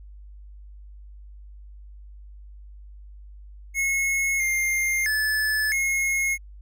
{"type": "tone with pitch steps", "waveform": "square", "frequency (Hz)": [2177, 2113, 1734, 2162], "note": ["C#7", "C7", "A6", "C#7"], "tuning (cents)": [-32, 16, -26, -44], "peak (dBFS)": -22, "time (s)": [3.74, 6.38], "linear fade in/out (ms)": 50, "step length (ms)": 660, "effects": ["added 50 Hz sine -41 dBFS peak until 6.61 s"]}